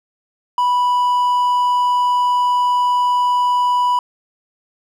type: tone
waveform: triangle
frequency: 985 Hz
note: B5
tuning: 5 cents flat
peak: -11 dBFS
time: 0.58-3.99 s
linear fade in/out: 2 ms
effects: none